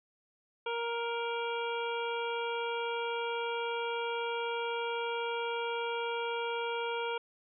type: harmonic tone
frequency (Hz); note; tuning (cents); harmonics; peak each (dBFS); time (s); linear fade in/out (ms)
468.1; A#4; +7; 1 / 2 / 3 / 5 / 6 / 7; -35 / -37 / -41 / -42 / -46 / -45; 0.66-7.18; 5
effects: none